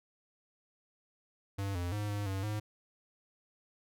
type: tone with pitch steps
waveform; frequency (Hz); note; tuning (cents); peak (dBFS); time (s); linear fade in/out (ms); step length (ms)
square; 98.8 / 87.9 / 104.3 / 102.7 / 96.5 / 106; G2 / F2 / G#2 / G#2 / G2 / G#2; +14 / +12 / +8 / -19 / -27 / +36; -34; 1.58-2.6; 10; 170
effects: none